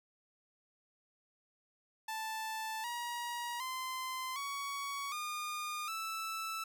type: tone with pitch steps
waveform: sawtooth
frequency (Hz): 880 / 954.1 / 1034.5 / 1121.6 / 1216.1 / 1318.5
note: A5 / A#5 / C6 / C#6 / D#6 / E6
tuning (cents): 0 / +40 / -20 / +20 / -40 / 0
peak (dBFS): -34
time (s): 2.08-6.64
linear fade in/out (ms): 5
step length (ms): 760
effects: none